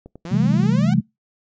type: click train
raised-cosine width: 2 ms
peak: -25 dBFS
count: 8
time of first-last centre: 0.06-0.733 s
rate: 10.4 Hz
type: exponential sweep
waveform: sawtooth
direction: up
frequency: 162.1 to 780 Hz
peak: -26 dBFS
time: 0.25-0.94 s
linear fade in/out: 5 ms
type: chord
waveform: sine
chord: A minor seventh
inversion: first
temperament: equal with one note detuned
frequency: 130.81 / 164.81 / 196 / 216.7 Hz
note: C3 / E3 / G3 / A3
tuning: 0 / 0 / 0 / -26 cents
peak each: -20 dBFS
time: 0.31-1.01 s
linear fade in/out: 10 ms
effects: noise-tail reverb RT60 0.2 s tail -25 dB re dry + resampled to 16000 Hz